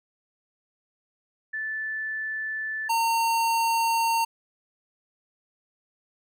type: tone pair in turn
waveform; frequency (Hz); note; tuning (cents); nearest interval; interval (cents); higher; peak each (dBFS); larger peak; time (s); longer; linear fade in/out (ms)
sine / square; 1752 / 915; A6 / A#5; -8 / -32; major seventh; 1124; first; -28 / -22; second; 1.53-2.89 / 2.89-4.25; neither; 10
effects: none